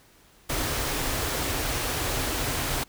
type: band-stop noise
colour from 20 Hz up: pink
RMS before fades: -28 dBFS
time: 0.49-2.84 s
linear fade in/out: 10 ms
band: 160 to 230 Hz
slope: 96 dB/octave
effects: pink hiss -57 dBFS RMS until 2.88 s